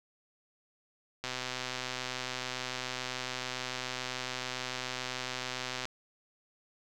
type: click train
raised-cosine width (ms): 0.2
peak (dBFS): -18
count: 587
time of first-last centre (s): 1.24-5.854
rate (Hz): 127
effects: none